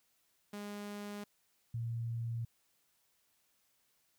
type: tone pair in turn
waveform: sawtooth / sine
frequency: 205.4 / 116.15 Hz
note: G#3 / A#2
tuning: -19 / -6 cents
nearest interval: minor seventh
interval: 987 cents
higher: first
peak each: -38 / -35 dBFS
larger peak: second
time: 0.53-1.24 / 1.74-2.45 s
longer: neither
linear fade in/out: 5 ms
effects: white hiss -75 dBFS RMS until 4.18 s